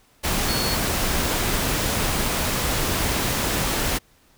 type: tone in noise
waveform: sine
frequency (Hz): 4378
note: C#8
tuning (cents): -22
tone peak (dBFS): -27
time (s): 0.47-0.76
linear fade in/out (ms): 20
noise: pink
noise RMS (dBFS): -23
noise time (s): 0.23-3.99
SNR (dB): -7
effects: pink hiss -58 dBFS RMS until 4.37 s